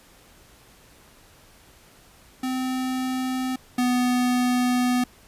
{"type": "tone pair in turn", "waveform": "square", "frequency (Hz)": [257.6, 248.1], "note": ["C4", "B3"], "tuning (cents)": [-27, 8], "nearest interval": "minor second", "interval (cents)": 65, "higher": "first", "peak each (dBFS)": [-25, -20], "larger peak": "second", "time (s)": [[2.43, 3.56], [3.78, 5.04]], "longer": "second", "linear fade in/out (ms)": 5, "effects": ["pink hiss -53 dBFS RMS until 5.27 s", "resampled to 32000 Hz"]}